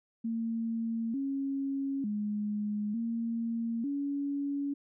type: tone with pitch steps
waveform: sine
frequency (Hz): 227.8 / 274.1 / 208.8 / 230.3 / 282.4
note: A#3 / C#4 / G#3 / A#3 / C#4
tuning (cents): -40 / -19 / +10 / -21 / +32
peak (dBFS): -30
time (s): 0.24-4.74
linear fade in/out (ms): 10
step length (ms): 900
effects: none